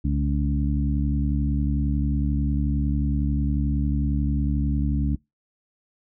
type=harmonic tone with a mistuned harmonic; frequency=71.1 Hz; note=C#2; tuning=45 cents sharp; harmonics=1 / 2 / 3 / 4; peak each=-23 / -26 / -28 / -29 dBFS; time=0.04-5.16 s; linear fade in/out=10 ms; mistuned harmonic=1; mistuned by=-78 cents; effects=noise-tail reverb RT60 0.2 s tail -24 dB re dry